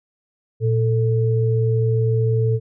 sine tone pair together, 116.54 / 442.2 Hz, A#2 / A4, 0 / +9 cents, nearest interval octave + major seventh, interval 2309 cents, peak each -16 / -22 dBFS, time 0.6-2.6 s, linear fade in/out 50 ms, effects none

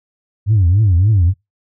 sine tone with vibrato, 96.7 Hz, G2, 23 cents flat, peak -7 dBFS, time 0.46-1.34 s, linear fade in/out 50 ms, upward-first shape triangle, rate 3.5 Hz, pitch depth 280 cents each way, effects noise-tail reverb RT60 0.2 s tail -26 dB re dry + tanh soft clip ceiling -6 dBFS

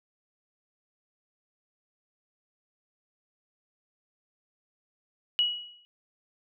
sine tone with exponential decay, 2917 Hz, F#7, 25 cents flat, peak -19 dBFS, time 5.39-5.85 s, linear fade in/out 0 ms, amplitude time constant 98 ms, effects none

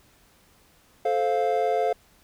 triangle chord, F major, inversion first, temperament just, 436.5 / 523.8 / 698.5 Hz, A4 / C5 / F5, -14 / +2 / 0 cents, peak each -24 / -25 / -22 dBFS, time 1.05-1.93 s, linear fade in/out 5 ms, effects pink hiss -59 dBFS RMS until 2.23 s

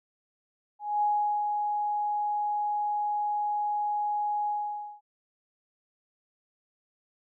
sine tone with ADSR envelope, 833 Hz, G#5, 5 cents sharp, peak -22 dBFS, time 0.79-5.01 s, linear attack 230 ms, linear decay 410 ms, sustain -4 dB, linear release 530 ms, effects none

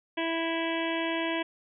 harmonic tone, 329.6 Hz, E4, in tune, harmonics 1 / 2 / 3 / 5 / 6 / 7 / 8 / 9 / 10, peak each -31 / -34 / -36 / -38 / -39 / -39 / -40 / -41 / -41 dBFS, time 0.17-1.43 s, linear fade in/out 10 ms, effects none

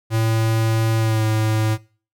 square tone with pitch glide, 112.1 to 109.29 Hz, A2 to A2, +33 to -11 cents, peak -17 dBFS, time 0.1-1.78 s, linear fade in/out 50 ms, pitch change -44 cents, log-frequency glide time 0.99-1.24 s, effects noise-tail reverb RT60 0.4 s tail -22 dB re dry

